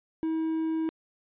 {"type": "tone", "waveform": "triangle", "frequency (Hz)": 320.9, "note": "E4", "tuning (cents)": -46, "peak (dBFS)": -24, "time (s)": [0.23, 0.89], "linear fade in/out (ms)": 0, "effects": ["resampled to 8000 Hz"]}